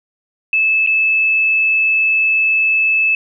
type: tone with dropouts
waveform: sine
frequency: 2614 Hz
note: E7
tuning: 15 cents flat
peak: -11 dBFS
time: 0.53-3.15 s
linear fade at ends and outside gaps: 2 ms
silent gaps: 0.864-0.872 s
effects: none